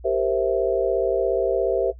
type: chord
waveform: sine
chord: C dominant seventh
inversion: second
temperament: equal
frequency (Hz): 392 / 466.2 / 523.3 / 659.3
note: G4 / Bb4 / C5 / E5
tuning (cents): 0 / 0 / 0 / 0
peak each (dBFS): -24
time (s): 0.04-1.92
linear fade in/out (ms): 20
effects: noise-tail reverb RT60 0.1 s tail -17 dB re dry + added 60 Hz sine -39 dBFS peak until 1.99 s